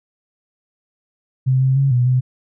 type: tone with pitch steps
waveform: sine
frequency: 130.3 / 132 / 137.3 / 123.3 / 127.5 Hz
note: C3 / C3 / C#3 / B2 / C3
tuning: -7 / +16 / -16 / -2 / -44 cents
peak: -12 dBFS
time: 1.46-2.21 s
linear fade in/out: 20 ms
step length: 150 ms
effects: none